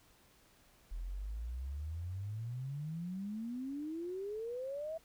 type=exponential sweep; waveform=sine; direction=up; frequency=40.05 to 660 Hz; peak=-38 dBFS; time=0.91-4.98 s; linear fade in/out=10 ms; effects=pink hiss -66 dBFS RMS until 5.04 s